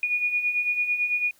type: beating tone pair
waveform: sine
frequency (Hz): 2444 / 2453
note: D#7 / D#7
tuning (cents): -32 / -25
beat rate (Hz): 9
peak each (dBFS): -30 / -23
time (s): 0.03-1.31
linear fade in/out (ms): 2
effects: white hiss -60 dBFS RMS until 1.39 s